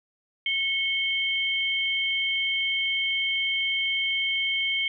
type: tone pair together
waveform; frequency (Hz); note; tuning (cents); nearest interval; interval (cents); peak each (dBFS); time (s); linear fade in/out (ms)
sine; 2196 / 3140; C#7 / G7; -17 / +2; tritone; 619; -26; 0.46-4.88; 2
effects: none